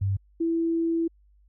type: tone pair in turn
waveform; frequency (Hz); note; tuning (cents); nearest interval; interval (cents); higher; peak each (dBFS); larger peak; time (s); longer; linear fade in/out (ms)
sine; 98 / 331.4; G2 / E4; 0 / +9; octave + major sixth; 2109; second; -22; neither; 0.01-0.17 / 0.4-1.08; second; 10
effects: added 50 Hz sine -56 dBFS peak until 1.48 s